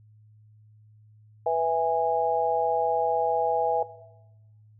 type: harmonic tone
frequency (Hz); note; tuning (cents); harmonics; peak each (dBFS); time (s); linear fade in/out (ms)
164.6; E3; -2; 3 / 4 / 5; -26 / -26 / -26; 1.46-3.83; 5
effects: noise-tail reverb RT60 1.0 s tail -17 dB re dry + added 107 Hz sine -52 dBFS peak until 4.79 s